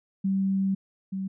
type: tone pair in turn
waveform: sine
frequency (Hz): 193.4 / 191.84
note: G3 / G3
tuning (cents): -23 / -37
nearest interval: unison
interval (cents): 14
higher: first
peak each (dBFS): -22 / -28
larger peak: first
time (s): 0.24-0.75 / 1.12-1.28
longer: first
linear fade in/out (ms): 10
effects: none